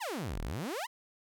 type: exponential two-way sweep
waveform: sawtooth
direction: down then up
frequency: 1069 to 34.46 to 1069 Hz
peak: -31 dBFS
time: 0-0.87 s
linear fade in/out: 20 ms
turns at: 0.4 s
effects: none